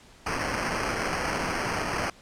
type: noise with sample-and-hold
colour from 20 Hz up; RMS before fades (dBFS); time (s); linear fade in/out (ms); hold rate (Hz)
white; -29; 0.26-2.1; 5; 3675
effects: pink hiss -53 dBFS RMS until 2.21 s + low-pass 8000 Hz 12 dB/octave